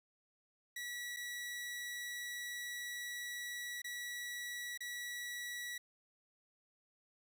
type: tone with dropouts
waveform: sawtooth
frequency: 1939 Hz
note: B6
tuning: 32 cents flat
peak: -38 dBFS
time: 0.76-5.78 s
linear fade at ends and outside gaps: 5 ms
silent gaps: 1.164-1.168 / 3.819-3.843 / 4.776-4.805 s
effects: none